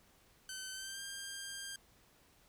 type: tone with pitch glide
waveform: 10% pulse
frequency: 1530 to 1596.8 Hz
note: G6 to G6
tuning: -42 to +32 cents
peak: -34 dBFS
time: 0.49-1.76 s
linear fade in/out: 2 ms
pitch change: +74 cents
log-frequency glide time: 0.73-1.02 s
effects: pink hiss -67 dBFS RMS until 2.48 s